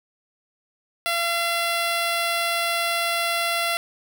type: tone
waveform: 10% pulse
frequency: 682 Hz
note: F5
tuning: 41 cents flat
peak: -13 dBFS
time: 1.06-3.77 s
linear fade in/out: 0 ms
effects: none